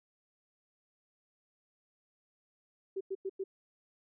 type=tone bursts; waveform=sine; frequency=385.6 Hz; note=G4; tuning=28 cents flat; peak=-33 dBFS; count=4; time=2.96-3.44 s; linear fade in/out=10 ms; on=48 ms; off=96 ms; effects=none